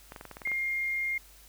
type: clicks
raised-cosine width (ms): 0.5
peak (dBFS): -27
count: 9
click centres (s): 0.121 / 0.162 / 0.211 / 0.253 / 0.313 / 0.369 / 0.418 / 0.474 / 0.517
type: tone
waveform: sine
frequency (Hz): 2123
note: C7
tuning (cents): +25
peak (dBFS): -28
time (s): 0.45-1.18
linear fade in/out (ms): 5
effects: added 50 Hz sine -56 dBFS peak until 1.48 s + white hiss -56 dBFS RMS until 1.48 s